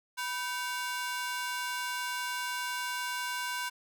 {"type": "ring-modulated tone", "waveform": "sawtooth", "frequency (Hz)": 1261, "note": "D#6", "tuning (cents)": 23, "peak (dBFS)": -26, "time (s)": [0.17, 3.7], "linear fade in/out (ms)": 20, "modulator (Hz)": 277, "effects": []}